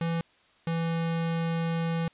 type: tone pair in turn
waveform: square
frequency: 166.6 / 165.73 Hz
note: E3 / E3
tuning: +19 / +10 cents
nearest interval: unison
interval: 9 cents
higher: first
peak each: -27 / -27 dBFS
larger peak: neither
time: 0.01-0.21 / 0.67-2.08 s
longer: second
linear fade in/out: 2 ms
effects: white hiss -62 dBFS RMS until 2.13 s + resampled to 8000 Hz